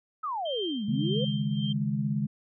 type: exponential two-way sweep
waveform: sine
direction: down then up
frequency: 1324 to 196.6 to 539 Hz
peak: -29 dBFS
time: 0.23-1.25 s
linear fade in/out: 10 ms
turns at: 0.85 s
type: tone with tremolo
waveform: sine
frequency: 3154 Hz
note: G7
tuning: 10 cents sharp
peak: -32 dBFS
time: 0.45-1.73 s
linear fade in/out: 10 ms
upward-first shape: sine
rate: 1.7 Hz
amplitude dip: 85%
type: chord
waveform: sine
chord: C# suspended second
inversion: none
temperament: equal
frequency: 138.59 / 155.56 / 207.7 Hz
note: C#3 / D#3 / G#3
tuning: 0 / 0 / 0 cents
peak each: -30 / -32 / -29 dBFS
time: 0.88-2.27 s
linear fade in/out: 10 ms
effects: none